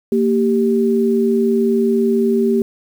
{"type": "tone pair together", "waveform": "sine", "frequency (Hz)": [230.3, 392], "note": ["A#3", "G4"], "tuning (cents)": [-21, 0], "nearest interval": "major sixth", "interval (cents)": 921, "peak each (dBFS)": -15, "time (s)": [0.12, 2.62], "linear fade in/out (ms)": 2, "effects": ["7-bit"]}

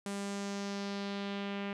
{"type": "tone with low-pass filter sweep", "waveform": "sawtooth", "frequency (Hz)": 199.9, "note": "G3", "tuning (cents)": 34, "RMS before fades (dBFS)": -38, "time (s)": [0.06, 1.73], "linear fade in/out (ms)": 2, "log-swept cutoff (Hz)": [9200, 2600], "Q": 2, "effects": []}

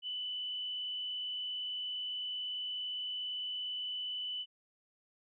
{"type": "tone with frequency modulation", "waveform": "sine", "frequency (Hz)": 2991, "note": "F#7", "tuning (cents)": 18, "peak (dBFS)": -36, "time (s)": [0.02, 4.46], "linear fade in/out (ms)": 50, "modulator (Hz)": 57.6, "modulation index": 0.7, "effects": []}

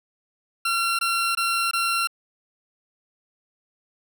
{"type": "tone bursts", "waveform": "20% pulse", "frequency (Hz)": 1366, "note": "F6", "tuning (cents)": -39, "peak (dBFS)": -16, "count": 4, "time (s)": [0.65, 2.073], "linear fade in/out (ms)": 5, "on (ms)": 340, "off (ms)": 21, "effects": []}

